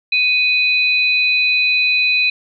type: tone pair together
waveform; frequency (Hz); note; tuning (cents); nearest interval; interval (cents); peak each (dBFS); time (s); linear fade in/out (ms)
sine; 2497 / 3982; D#7 / B7; +6 / +14; minor sixth; 808; -13 / -19; 0.12-2.3; 5
effects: none